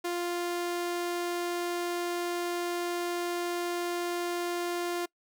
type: tone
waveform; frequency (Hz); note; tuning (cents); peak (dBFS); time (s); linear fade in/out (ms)
sawtooth; 349.2; F4; 0; -26; 0.04-5.06; 10
effects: noise-tail reverb RT60 0.1 s tail -24 dB re dry